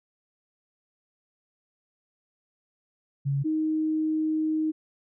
sine tone pair in turn, 139.3 / 312.7 Hz, C#3 / D#4, +9 / +9 cents, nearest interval octave + major second, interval 1400 cents, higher second, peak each -23 dBFS, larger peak neither, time 3.25-3.44 / 3.44-4.72 s, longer second, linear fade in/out 20 ms, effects none

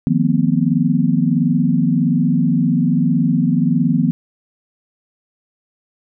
sine tone cluster, 156.2 / 177.8 / 233.3 / 254.7 Hz, D#3 / F3 / A#3 / C4, +7 / +31 / +2 / -46 cents, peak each -18 dBFS, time 0.07-4.11 s, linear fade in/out 0 ms, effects none

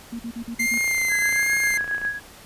sine tone bursts, 233.1 Hz, A#3, in tune, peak -28 dBFS, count 6, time 0.12-0.785 s, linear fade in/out 10 ms, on 75 ms, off 43 ms
45% pulse tone with vibrato, 2093 Hz, C7, in tune, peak -20 dBFS, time 0.59-1.78 s, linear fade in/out 10 ms, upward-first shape triangle, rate 1.3 Hz, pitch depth 33 cents each way
click train, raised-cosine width 0.5 ms, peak -22 dBFS, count 39, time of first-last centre 0.74-2.05 s, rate 29 Hz
sine tone with tremolo, 1662 Hz, G#6, 1 cent sharp, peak -20 dBFS, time 1.09-2.2 s, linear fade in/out 50 ms, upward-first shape triangle, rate 7.4 Hz, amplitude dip 75%
effects pink hiss -45 dBFS RMS until 2.45 s + resampled to 32000 Hz

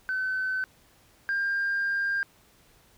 sine tone pair in turn, 1522 / 1599.5 Hz, F#6 / G6, +48 / +34 cents, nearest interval minor second, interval 86 cents, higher second, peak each -25 / -23 dBFS, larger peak second, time 0.09-0.64 / 1.29-2.23 s, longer second, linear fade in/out 0 ms, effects tanh soft clip ceiling -22 dBFS + pink hiss -60 dBFS RMS until 2.97 s

